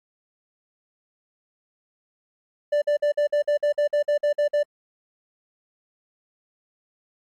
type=tone bursts; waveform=triangle; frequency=587.3 Hz; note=D5; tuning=in tune; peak=-16 dBFS; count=13; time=2.72-4.632 s; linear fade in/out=10 ms; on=100 ms; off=51 ms; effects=AAC 64 kbps